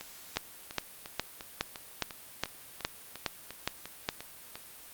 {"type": "two click trains", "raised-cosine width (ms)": 0.2, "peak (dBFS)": [-11, -23], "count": [10, 14], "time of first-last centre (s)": [[0.37, 4.089], [0.01, 4.555]], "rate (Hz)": [2.42, 2.86], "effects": ["white hiss -50 dBFS RMS until 4.93 s", "Opus 48 kbps"]}